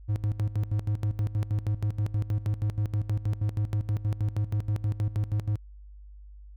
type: tone with tremolo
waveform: triangle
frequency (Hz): 104.7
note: G#2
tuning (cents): +15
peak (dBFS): -21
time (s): 0.08-5.57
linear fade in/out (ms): 20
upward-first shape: square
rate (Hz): 6.3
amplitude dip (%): 80
effects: added 50 Hz sine -44 dBFS peak until 6.56 s